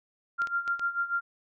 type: tone with tremolo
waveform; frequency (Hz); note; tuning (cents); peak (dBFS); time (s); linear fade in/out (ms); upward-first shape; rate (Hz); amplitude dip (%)
sine; 1390; F6; -9; -24; 0.38-1.21; 20; sine; 6.8; 80
type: clicks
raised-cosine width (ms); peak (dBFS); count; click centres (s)
0.2; -24; 4; 0.419 / 0.472 / 0.678 / 0.795
effects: none